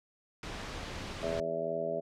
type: noise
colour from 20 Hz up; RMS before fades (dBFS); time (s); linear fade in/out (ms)
pink; -40; 0.43-1.4; 2
type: harmonic tone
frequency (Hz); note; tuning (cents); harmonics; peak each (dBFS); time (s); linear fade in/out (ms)
82.41; E2; 0; 2 / 3 / 4 / 5 / 6 / 7 / 8; -44 / -45 / -47 / -38 / -46 / -36 / -35; 1.22-2.01; 20
effects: low-pass 5000 Hz 12 dB/octave

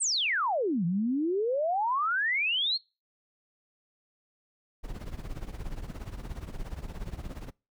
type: exponential two-way sweep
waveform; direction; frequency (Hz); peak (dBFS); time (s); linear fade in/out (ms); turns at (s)
sine; down then up; 8890 to 163.6 to 4380; -25; 0-2.78; 20; 0.85
type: noise with tremolo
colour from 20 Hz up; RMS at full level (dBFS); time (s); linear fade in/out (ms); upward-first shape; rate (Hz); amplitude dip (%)
brown; -34; 4.83-7.51; 20; triangle; 17; 85
effects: noise-tail reverb RT60 0.3 s tail -25 dB re dry

